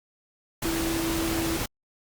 sine tone in noise, 329.6 Hz, E4, in tune, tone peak -27 dBFS, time 0.65-1.57 s, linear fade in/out 5 ms, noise pink, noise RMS -30 dBFS, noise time 0.62-1.66 s, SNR 0 dB, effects Opus 48 kbps

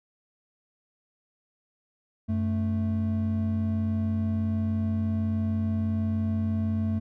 triangle tone pair together, 93.79 / 220 Hz, F#2 / A3, +24 / 0 cents, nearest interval octave + minor third, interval 1476 cents, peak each -25 dBFS, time 2.28-7 s, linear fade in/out 20 ms, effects none

